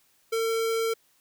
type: tone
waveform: square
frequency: 452.5 Hz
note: A4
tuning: 48 cents sharp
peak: -25 dBFS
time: 0.32-0.94 s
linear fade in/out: 10 ms
effects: white hiss -65 dBFS RMS until 1.2 s